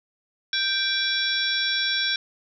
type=harmonic tone with a mistuned harmonic; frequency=784 Hz; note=G5; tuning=in tune; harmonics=2 / 3 / 4 / 5 / 6 / 7; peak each=-27 / -32 / -27 / -28 / -37 / -29 dBFS; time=0.53-2.16 s; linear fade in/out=2 ms; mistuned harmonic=4; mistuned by=+140 cents; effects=none